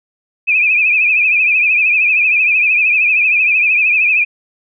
sine tone with vibrato, 2489 Hz, D#7, in tune, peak -9 dBFS, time 0.47-4.25 s, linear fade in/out 20 ms, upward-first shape triangle, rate 13 Hz, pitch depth 99 cents each way, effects none

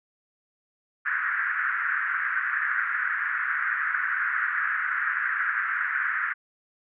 pink band-pass noise, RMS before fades -27 dBFS, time 1.05-6.34 s, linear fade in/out 20 ms, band 1400 to 1800 Hz, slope 48 dB/octave, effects none

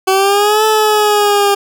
20% pulse exponential two-way sweep, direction up then down, 377.4 to 436.1 to 400.7 Hz, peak -4 dBFS, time 0.07-1.55 s, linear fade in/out 10 ms, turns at 0.65 s, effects none

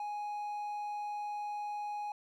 triangle tone, 831 Hz, G#5, 1 cent sharp, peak -34 dBFS, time 0-2.12 s, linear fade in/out 2 ms, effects none

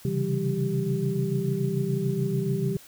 sine tone cluster, 132.8 / 139.7 / 164.1 / 194.8 / 392 Hz, C3 / C#3 / E3 / G3 / G4, +26 / +14 / -8 / -11 / 0 cents, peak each -30 dBFS, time 0.05-2.77 s, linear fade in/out 2 ms, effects white hiss -50 dBFS RMS until 2.87 s

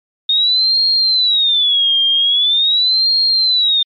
sine tone with vibrato, 3682 Hz, A#7, 22 cents flat, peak -10 dBFS, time 0.29-3.83 s, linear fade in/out 5 ms, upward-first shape sine, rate 0.43 Hz, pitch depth 240 cents each way, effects MP3 32 kbps

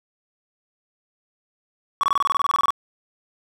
triangle tone bursts, 1124 Hz, C#6, 24 cents sharp, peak -14 dBFS, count 15, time 2.01-2.705 s, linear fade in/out 0 ms, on 23 ms, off 25 ms, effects none

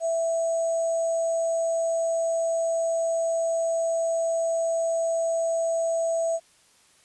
sine tone with sample-and-hold, 662 Hz, E5, 7 cents sharp, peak -22 dBFS, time 0-6.4 s, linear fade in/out 50 ms, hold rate 7350 Hz, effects white hiss -59 dBFS RMS until 7.04 s + resampled to 24000 Hz

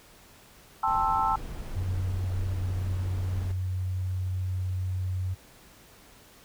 sine chord, A minor seventh, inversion third, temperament just, 792 / 880 / 1056 / 1320 Hz, G5 / A5 / C6 / E6, +18 / 0 / +16 / +2 cents, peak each -30 / -26 / -31 / -28 dBFS, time 0.83-1.36 s, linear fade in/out 5 ms
brown noise, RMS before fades -37 dBFS, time 0.87-3.52 s, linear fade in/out 5 ms
sine tone, 92.5 Hz, F#2, in tune, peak -27 dBFS, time 1.75-5.35 s, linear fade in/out 20 ms
effects pink hiss -54 dBFS RMS until 6.44 s

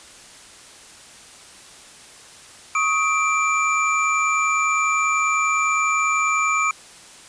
sine tone cluster, 1108 / 1258 / 2353 / 6860 Hz, C#6 / D#6 / D7 / A8, -1 / +19 / +3 / -45 cents, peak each -25 / -21 / -21 / -29 dBFS, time 2.75-6.71 s, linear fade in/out 2 ms, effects white hiss -44 dBFS RMS until 7.28 s + resampled to 22050 Hz

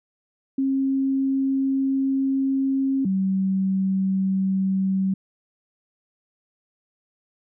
sine tone pair in turn, 269.3 / 191.36 Hz, C#4 / G3, -50 / -41 cents, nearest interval tritone, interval 591 cents, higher first, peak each -19 / -19 dBFS, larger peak neither, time 0.58-3.05 / 3.05-5.14 s, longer first, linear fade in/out 5 ms, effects none

